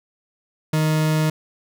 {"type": "tone", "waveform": "40% pulse", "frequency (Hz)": 155.7, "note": "D#3", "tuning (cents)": 2, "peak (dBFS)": -16, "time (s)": [0.73, 1.3], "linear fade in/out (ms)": 5, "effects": []}